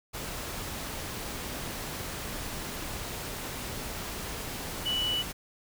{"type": "tone in noise", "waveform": "sine", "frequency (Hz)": 2960, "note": "F#7", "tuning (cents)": 0, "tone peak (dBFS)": -27, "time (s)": [4.85, 5.23], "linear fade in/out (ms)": 20, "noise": "pink", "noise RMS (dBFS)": -37, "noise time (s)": [0.13, 5.33], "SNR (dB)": 7, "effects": []}